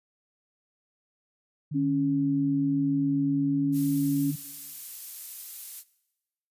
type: tone with vibrato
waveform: sine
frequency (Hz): 150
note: D3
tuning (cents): +37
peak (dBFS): -30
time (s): 1.71-4.36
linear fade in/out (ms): 10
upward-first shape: square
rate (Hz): 1.1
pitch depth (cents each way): 9
type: tone with pitch glide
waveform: sine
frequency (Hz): 277.8 to 279.9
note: C#4 to C#4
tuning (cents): +4 to +17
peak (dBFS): -23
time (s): 1.74-4.32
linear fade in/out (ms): 20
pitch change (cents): +13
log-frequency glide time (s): 3.02-4.08
type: noise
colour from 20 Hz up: violet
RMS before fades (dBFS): -37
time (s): 3.72-5.84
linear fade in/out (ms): 50
effects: noise-tail reverb RT60 1.0 s tail -20 dB re dry + resampled to 32000 Hz